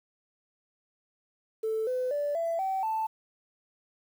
sine tone with pitch steps, 440.8 / 506.3 / 581.6 / 668.1 / 767.5 / 881.6 Hz, A4 / B4 / D5 / E5 / G5 / A5, +3 / +43 / -17 / +23 / -37 / +3 cents, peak -26 dBFS, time 1.63-3.07 s, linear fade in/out 10 ms, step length 240 ms, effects tanh soft clip ceiling -22 dBFS + 9-bit

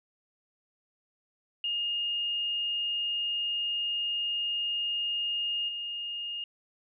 sine tone with level steps, 2840 Hz, F7, 28 cents sharp, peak -28 / -33 dBFS, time 1.64-6.44 s, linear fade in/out 2 ms, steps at 5.68 s, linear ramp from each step 10 ms, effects none

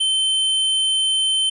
square tone, 3087 Hz, G7, 27 cents flat, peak -17 dBFS, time 0-1.5 s, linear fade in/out 10 ms, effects resampled to 24000 Hz

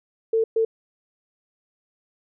sine tone bursts at uneven times, 448.4 Hz, A4, 33 cents sharp, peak -17 dBFS, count 2, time 0.33-0.44 / 0.56-0.65 s, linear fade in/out 5 ms, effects none

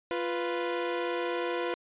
sawtooth tone pair together, 348.2 / 493.9 Hz, F4 / B4, -5 / 0 cents, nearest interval tritone, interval 605 cents, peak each -28 dBFS, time 0.11-1.74 s, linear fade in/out 0 ms, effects resampled to 8000 Hz

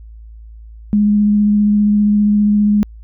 sine tone with vibrato, 207.7 Hz, G#3, in tune, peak -9 dBFS, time 0.93-2.83 s, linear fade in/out 0 ms, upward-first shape sine, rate 15 Hz, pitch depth 11 cents each way, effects added 55 Hz sine -33 dBFS peak until 3.03 s

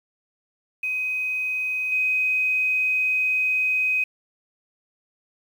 sine tone with level steps, 2516 Hz, D#7, 19 cents sharp, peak -23 / -19 dBFS, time 0.83-4.04 s, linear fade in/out 5 ms, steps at 1.92 s, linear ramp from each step 2 ms, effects 8-bit

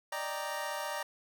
25% pulse chord, Eb major seventh, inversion third, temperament equal, 587.3 / 622.3 / 784 / 932.3 Hz, D5 / Eb5 / G5 / Bb5, 0 / 0 / 0 / 0 cents, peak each -36 / -40 / -39 / -35 dBFS, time 0.12-1.03 s, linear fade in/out 5 ms, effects none

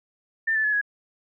sine tone with pitch steps, 1791 / 1749.1 / 1708.1 / 1668.2 Hz, A6 / A6 / G#6 / G#6, +30 / -11 / +48 / +7 cents, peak -20 dBFS, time 0.47-0.814 s, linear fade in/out 10 ms, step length 86 ms, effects none

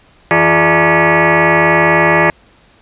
sine tone with frequency modulation, 673 Hz, E5, 36 cents sharp, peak -7 dBFS, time 0.31-2.3 s, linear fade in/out 0 ms, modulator 254 Hz, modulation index 6.2, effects pink hiss -48 dBFS RMS until 2.81 s + resampled to 8000 Hz

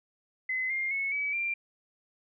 sine tone with pitch steps, 2037 / 2116 / 2198 / 2284 / 2373 Hz, C7 / C7 / C#7 / D7 / D7, -47 / +19 / -15 / -49 / +17 cents, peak -28 dBFS, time 0.49-1.54 s, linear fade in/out 5 ms, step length 210 ms, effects none

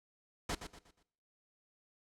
pink noise with echo, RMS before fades -36 dBFS, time 0.49-0.55 s, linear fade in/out 5 ms, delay 120 ms, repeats 4, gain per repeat -9 dB, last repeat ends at 1.03 s, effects noise-tail reverb RT60 0.7 s tail -20 dB re dry + low-pass 8000 Hz 12 dB/octave

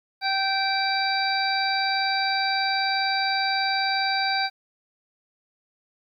harmonic tone, 777 Hz, G5, 16 cents flat, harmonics 1 / 2 / 3 / 5 / 6, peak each -25 / -28 / -30 / -32 / -28 dBFS, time 0.21-4.5 s, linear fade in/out 50 ms, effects 10-bit

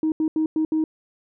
sine tone bursts at uneven times, 314.5 Hz, D#4, 19 cents sharp, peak -17 dBFS, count 5, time 0.03-0.12 / 0.2-0.28 / 0.36-0.46 / 0.56-0.65 / 0.72-0.84 s, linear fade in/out 2 ms, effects tanh soft clip ceiling -15 dBFS

